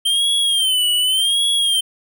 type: tone with vibrato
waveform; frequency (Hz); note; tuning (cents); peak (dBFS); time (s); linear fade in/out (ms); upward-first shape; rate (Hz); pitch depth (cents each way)
square; 3136; G7; 0; -15; 0.05-1.81; 10; sine; 0.87; 110
effects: none